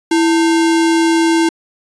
sine tone with sample-and-hold, 329.6 Hz, E4, in tune, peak -9 dBFS, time 0.11-1.49 s, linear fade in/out 5 ms, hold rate 1225 Hz, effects resampled to 22050 Hz

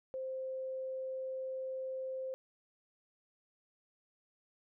sine tone, 523.3 Hz, C5, in tune, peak -37 dBFS, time 0.14-2.34 s, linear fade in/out 0 ms, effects none

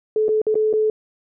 sine tone with dropouts, 432.2 Hz, A4, 31 cents flat, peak -15 dBFS, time 0.16-0.9 s, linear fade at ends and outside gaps 2 ms, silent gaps 0.283-0.29 / 0.417-0.467 / 0.544-0.554 / 0.729-0.736 s, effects none

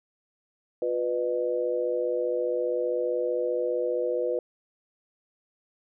sine tone cluster, 354.3 / 494.8 / 610 Hz, F4 / B4 / D#5, +25 / +3 / -34 cents, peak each -31 / -26 / -32 dBFS, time 0.82-4.39 s, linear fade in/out 2 ms, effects none

